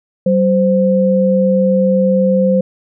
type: tone pair together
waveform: sine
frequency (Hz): 190.84 / 519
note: G3 / C5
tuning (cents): -46 / -14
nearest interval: octave + perfect fourth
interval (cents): 1732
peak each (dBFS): -12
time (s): 0.26-2.61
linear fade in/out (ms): 5
effects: none